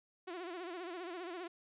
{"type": "tone with vibrato", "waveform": "sawtooth", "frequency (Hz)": 352.9, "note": "F4", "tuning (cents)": 18, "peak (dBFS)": -38, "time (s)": [0.27, 1.48], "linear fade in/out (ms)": 10, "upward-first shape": "sine", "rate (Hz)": 15, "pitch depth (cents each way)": 110, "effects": ["resampled to 8000 Hz", "13-bit"]}